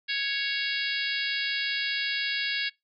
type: harmonic tone with a mistuned harmonic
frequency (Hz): 554.4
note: C#5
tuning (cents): 0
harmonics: 3 / 4 / 5 / 6 / 7 / 8 / 9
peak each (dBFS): -32 / -33 / -34 / -35 / -35 / -36 / -37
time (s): 0.08-2.7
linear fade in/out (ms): 20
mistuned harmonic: 9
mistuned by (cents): -25
effects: noise-tail reverb RT60 0.2 s tail -24 dB re dry